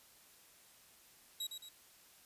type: tone with echo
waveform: sawtooth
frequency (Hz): 3847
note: B7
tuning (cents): -46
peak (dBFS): -35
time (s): 1.4-1.47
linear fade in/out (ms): 5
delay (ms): 110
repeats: 2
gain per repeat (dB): -6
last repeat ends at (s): 1.69
effects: white hiss -63 dBFS RMS until 2.25 s + resampled to 32000 Hz